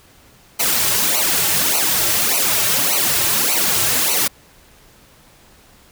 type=noise with flanger; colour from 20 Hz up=white; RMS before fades=-17 dBFS; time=0.59-4.28 s; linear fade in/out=10 ms; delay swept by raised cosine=0.57 to 4.17 ms; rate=1.7 Hz; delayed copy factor=-0.95; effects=pink hiss -49 dBFS RMS until 5.91 s